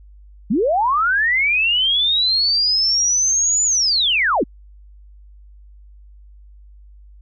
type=linear two-way sweep; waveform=sine; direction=up then down; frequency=174.61 to 7040 to 174.61 Hz; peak=-14 dBFS; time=0.5-4.44 s; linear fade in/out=10 ms; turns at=3.64 s; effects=added 50 Hz sine -41 dBFS peak until 7.21 s